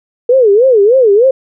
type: tone with vibrato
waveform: sine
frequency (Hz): 460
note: A#4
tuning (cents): -23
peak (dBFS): -4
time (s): 0.29-1.31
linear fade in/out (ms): 5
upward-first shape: sine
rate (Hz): 3.3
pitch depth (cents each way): 260
effects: none